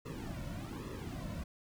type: noise with flanger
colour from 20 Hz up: brown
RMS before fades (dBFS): -42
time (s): 0.05-1.44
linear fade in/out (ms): 10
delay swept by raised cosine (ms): 1.3 to 2.5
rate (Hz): 1.2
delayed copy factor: -1
effects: none